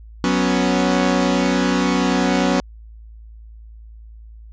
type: chord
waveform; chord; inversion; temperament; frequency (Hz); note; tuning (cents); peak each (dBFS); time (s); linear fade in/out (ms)
sawtooth; F# suspended fourth; none; equal; 185 / 246.9 / 277.2; F#3 / B3 / C#4; 0 / 0 / 0; -16; 0.24-2.6; 0
effects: added 55 Hz sine -37 dBFS peak until 4.52 s + resampled to 16000 Hz